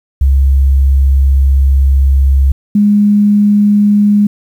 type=tone pair in turn; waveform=sine; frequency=67.8 / 206.2 Hz; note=C#2 / G#3; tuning=-38 / -12 cents; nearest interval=octave + perfect fifth; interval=1926 cents; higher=second; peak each=-5 dBFS; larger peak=neither; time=0.21-2.52 / 2.75-4.27 s; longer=first; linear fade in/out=5 ms; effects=7-bit